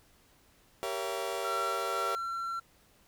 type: chord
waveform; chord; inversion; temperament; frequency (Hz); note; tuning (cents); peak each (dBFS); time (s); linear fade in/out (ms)
30% pulse; G diminished seventh; none; just; 392 / 470.4 / 564.5 / 677.4; G4 / Bb4 / Db5 / Fb5; 0 / +16 / +31 / +47; -36; 0.83-2.15; 0
type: tone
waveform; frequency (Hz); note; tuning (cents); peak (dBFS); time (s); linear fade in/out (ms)
triangle; 1357; E6; +50; -31; 1.44-2.6; 10
effects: pink hiss -64 dBFS RMS until 3.07 s